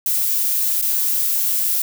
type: noise with dropouts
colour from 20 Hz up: violet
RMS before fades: -19 dBFS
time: 0.06-1.82 s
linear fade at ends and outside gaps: 2 ms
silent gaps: 0.815-0.823 s
effects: none